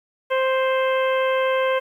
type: harmonic tone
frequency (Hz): 524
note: C5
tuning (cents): +2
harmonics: 1 / 2 / 3 / 4 / 5 / 6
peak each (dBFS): -19 / -25 / -29 / -31 / -33 / -35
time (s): 0.3-1.8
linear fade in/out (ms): 20
effects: 9-bit

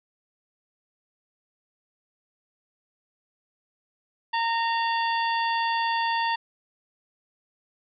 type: harmonic tone with a mistuned harmonic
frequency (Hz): 921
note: A#5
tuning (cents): -21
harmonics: 1 / 2 / 3 / 4 / 5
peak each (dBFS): -24 / -30 / -34 / -36 / -38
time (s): 4.33-6.36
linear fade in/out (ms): 10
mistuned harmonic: 4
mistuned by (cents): -110
effects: none

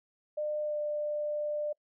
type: tone with pitch glide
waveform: sine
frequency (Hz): 602 to 596.1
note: D5 to D5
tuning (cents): +43 to +26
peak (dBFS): -30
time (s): 0.37-1.73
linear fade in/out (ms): 10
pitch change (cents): -17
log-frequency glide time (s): 0.64-0.78
effects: noise-tail reverb RT60 0.1 s tail -26 dB re dry

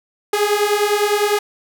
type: beating tone pair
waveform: sawtooth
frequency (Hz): 409.7 / 419.6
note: G#4 / G#4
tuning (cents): -24 / +18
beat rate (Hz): 9.9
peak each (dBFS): -14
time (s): 0.33-1.39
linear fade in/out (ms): 5
effects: none

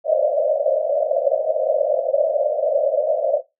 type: band-pass noise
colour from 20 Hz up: pink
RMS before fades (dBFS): -19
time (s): 0.04-3.42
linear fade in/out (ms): 50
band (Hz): 540 to 640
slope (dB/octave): 96
effects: noise-tail reverb RT60 0.2 s tail -18 dB re dry

